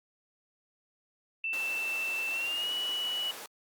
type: tone with pitch glide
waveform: sine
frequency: 2666 to 2941 Hz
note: E7 to F#7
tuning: +19 to -11 cents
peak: -30 dBFS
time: 1.44-3.31 s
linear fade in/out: 2 ms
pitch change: +170 cents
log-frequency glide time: 2.31-2.72 s
type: high-pass noise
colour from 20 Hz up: pink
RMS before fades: -44 dBFS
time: 1.53-3.46 s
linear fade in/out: 2 ms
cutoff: 490 Hz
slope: 12 dB/octave
effects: Opus 48 kbps